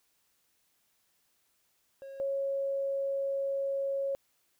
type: tone pair in turn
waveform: triangle / sine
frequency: 545 / 549.7 Hz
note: C#5 / C#5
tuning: -29 / -15 cents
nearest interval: unison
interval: 14 cents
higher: second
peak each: -40 / -29 dBFS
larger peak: second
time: 2.02-2.2 / 2.2-4.15 s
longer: second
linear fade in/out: 0 ms
effects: white hiss -73 dBFS RMS until 4.59 s